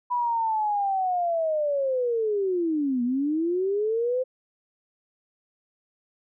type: linear two-way sweep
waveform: sine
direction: down then up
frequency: 987.8 to 236.9 to 520 Hz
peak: -22 dBFS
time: 0.1-4.24 s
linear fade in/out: 20 ms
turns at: 3.03 s
effects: none